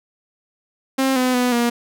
sawtooth tone with pitch steps, 266.2 / 253.6 / 247.9 / 237.8 Hz, C4 / B3 / B3 / A#3, +30 / +46 / +7 / +35 cents, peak -12 dBFS, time 0.98-1.7 s, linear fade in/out 10 ms, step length 180 ms, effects none

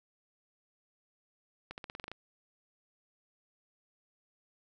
accelerating click train, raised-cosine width 0.3 ms, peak -26 dBFS, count 9, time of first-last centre 1.71-2.116 s, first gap 69 ms, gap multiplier 0.91, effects none

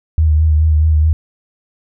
sine tone with vibrato, 77.78 Hz, D#2, in tune, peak -8 dBFS, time 0.18-1.13 s, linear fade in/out 0 ms, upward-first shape sine, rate 4.7 Hz, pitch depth 36 cents each way, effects none

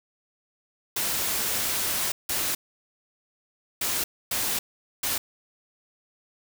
white noise bursts at uneven times, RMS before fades -27 dBFS, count 5, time 0.96-2.12 / 2.29-2.55 / 3.81-4.04 / 4.31-4.59 / 5.03-5.18 s, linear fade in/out 5 ms, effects none

